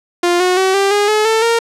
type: tone with pitch steps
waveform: sawtooth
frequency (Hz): 350.1 / 364.3 / 379.1 / 394.6 / 410.6 / 427.3 / 444.7 / 462.8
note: F4 / F#4 / F#4 / G4 / G#4 / G#4 / A4 / A#4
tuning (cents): +4 / -27 / +42 / +11 / -20 / +49 / +18 / -13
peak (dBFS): -7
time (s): 0.23-1.59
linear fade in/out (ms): 5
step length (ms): 170
effects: low-pass 9000 Hz 12 dB/octave